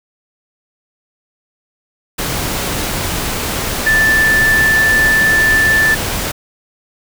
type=tone in noise; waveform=sine; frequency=1760 Hz; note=A6; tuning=in tune; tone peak=-9 dBFS; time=3.86-5.95 s; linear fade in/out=10 ms; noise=pink; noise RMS=-19 dBFS; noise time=2.18-6.32 s; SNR=+7 dB; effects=none